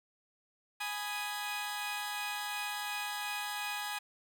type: chord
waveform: 15% pulse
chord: G# minor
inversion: none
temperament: equal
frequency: 830.6 / 987.8 / 1244.5 Hz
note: G#5 / B5 / D#6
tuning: 0 / 0 / 0 cents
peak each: -31 / -37 / -37 dBFS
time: 0.8-3.99 s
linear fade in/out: 10 ms
effects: none